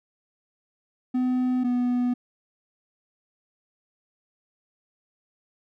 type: tone pair in turn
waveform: triangle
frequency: 252.7 / 246.2 Hz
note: B3 / B3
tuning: +40 / -5 cents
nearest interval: unison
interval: 45 cents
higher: first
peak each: -19 dBFS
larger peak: neither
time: 1.14-1.64 / 1.64-2.14 s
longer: neither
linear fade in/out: 10 ms
effects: none